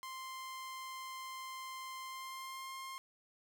sawtooth tone with pitch glide, 1046.5 to 1061.7 Hz, C6 to C6, 0 to +25 cents, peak -40 dBFS, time 0.03-2.98 s, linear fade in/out 0 ms, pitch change +25 cents, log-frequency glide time 2.02-2.74 s, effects none

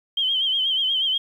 sine tone with vibrato, 3136 Hz, G7, in tune, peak -19 dBFS, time 0.17-1.18 s, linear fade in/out 5 ms, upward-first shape sine, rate 8.3 Hz, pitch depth 67 cents each way, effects 9-bit

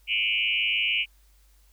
sine tone with frequency modulation, 2637 Hz, E7, in tune, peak -22 dBFS, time 0.07-1.06 s, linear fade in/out 50 ms, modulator 106 Hz, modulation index 3.5, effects added 50 Hz sine -56 dBFS peak until 1.72 s + white hiss -65 dBFS RMS until 1.72 s

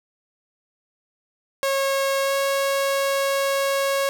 sawtooth tone with pitch glide, 546 to 550.4 Hz, C#5 to C#5, -26 to -12 cents, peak -16 dBFS, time 1.63-4.09 s, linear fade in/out 0 ms, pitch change +14 cents, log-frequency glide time 2.22-2.34 s, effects none

